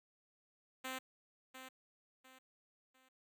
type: tone with echo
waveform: 5% pulse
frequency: 260.1 Hz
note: C4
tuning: 10 cents flat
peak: -30 dBFS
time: 0.84-0.99 s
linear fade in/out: 10 ms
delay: 700 ms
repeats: 3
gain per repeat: -9 dB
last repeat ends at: 3.09 s
effects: none